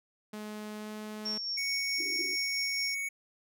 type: tone with pitch glide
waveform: sawtooth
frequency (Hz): 212.1 to 213.5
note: G#3 to G#3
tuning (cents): +37 to +48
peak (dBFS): -35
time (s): 0.33-1.38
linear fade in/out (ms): 5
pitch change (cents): +11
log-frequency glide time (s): 0.77-0.91
type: tone with tremolo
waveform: sine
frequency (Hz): 5490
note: F8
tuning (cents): -31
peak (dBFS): -31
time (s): 1.25-2.95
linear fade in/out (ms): 10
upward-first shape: sine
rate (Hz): 4.6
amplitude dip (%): 35
type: tone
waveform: square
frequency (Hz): 2227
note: C#7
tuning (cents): +7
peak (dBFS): -33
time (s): 1.57-3.09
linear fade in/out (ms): 10
type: band-pass noise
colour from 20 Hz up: pink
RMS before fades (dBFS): -45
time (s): 1.98-2.36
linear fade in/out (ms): 10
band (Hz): 290 to 390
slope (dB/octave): 96
effects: none